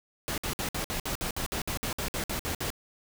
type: noise bursts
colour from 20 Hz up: pink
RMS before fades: -32 dBFS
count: 16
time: 0.28-2.703 s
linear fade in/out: 0 ms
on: 98 ms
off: 57 ms
effects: none